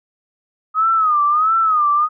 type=tone with vibrato; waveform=sine; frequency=1251 Hz; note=D#6; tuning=9 cents sharp; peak=-12 dBFS; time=0.74-2.09 s; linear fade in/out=50 ms; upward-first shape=sine; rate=1.5 Hz; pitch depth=120 cents each way; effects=none